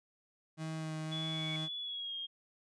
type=tone with vibrato; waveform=35% pulse; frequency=158 Hz; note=D#3; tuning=27 cents sharp; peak=-36 dBFS; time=0.57-1.69 s; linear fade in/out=50 ms; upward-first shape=sine; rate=1.8 Hz; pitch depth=14 cents each way
type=tone with exponential growth; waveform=sine; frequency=2238 Hz; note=C#7; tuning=16 cents sharp; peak=-40 dBFS; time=0.77-1.56 s; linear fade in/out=0 ms; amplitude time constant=170 ms
type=tone with pitch glide; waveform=sine; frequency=3419 to 3235 Hz; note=G#7 to G#7; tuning=+50 to -46 cents; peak=-38 dBFS; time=1.11-2.27 s; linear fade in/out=20 ms; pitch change=-96 cents; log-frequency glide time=1.8-2.15 s
effects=resampled to 22050 Hz